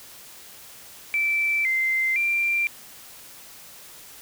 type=tone with pitch steps; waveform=sine; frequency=2329 / 2080 / 2368 Hz; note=D7 / C7 / D7; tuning=-15 / -11 / +14 cents; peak=-20 dBFS; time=1.14-2.67 s; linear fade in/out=0 ms; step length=510 ms; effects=white hiss -45 dBFS RMS until 4.21 s